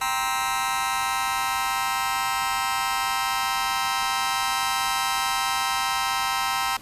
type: chord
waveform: sawtooth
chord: C dominant seventh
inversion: second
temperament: just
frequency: 784.9 / 941.9 / 1046.5 / 1308.1 Hz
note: G5 / Bb5 / C6 / E6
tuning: +2 / +18 / 0 / -14 cents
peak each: -25 dBFS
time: 0.01-6.77 s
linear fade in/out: 5 ms
effects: pink hiss -46 dBFS RMS until 6.81 s + resampled to 32000 Hz